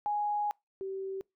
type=tone pair in turn; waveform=sine; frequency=830.6 / 385.3 Hz; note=G#5 / G4; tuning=0 / -30 cents; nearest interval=octave + minor second; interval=1330 cents; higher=first; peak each=-28 / -34 dBFS; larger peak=first; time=0.06-0.51 / 0.81-1.21 s; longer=first; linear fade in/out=0 ms; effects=noise-tail reverb RT60 0.2 s tail -25 dB re dry